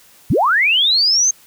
sine linear sweep, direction up, 71.2 to 6430 Hz, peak -11 dBFS, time 0.3-1.31 s, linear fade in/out 5 ms, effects white hiss -48 dBFS RMS until 1.46 s

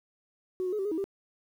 sine tone with pitch steps, 370.4 / 364.1 / 424.1 / 385.6 / 416 / 320.5 / 393 Hz, F#4 / F#4 / G#4 / G4 / G#4 / E4 / G4, +2 / -28 / +36 / -28 / +3 / -49 / +4 cents, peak -27 dBFS, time 0.6-1.041 s, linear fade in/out 0 ms, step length 63 ms, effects tanh soft clip ceiling -24 dBFS + 10-bit

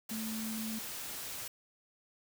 sine tone in noise, 220.9 Hz, A3, 7 cents sharp, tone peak -37 dBFS, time 0.11-0.79 s, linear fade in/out 5 ms, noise white, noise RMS -42 dBFS, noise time 0.09-1.48 s, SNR +2 dB, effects none

